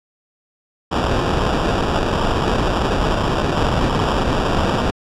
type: noise with sample-and-hold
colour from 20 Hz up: pink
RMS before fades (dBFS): -18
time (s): 0.91-4.91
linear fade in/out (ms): 10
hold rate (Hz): 2100
effects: low-pass 5000 Hz 12 dB/octave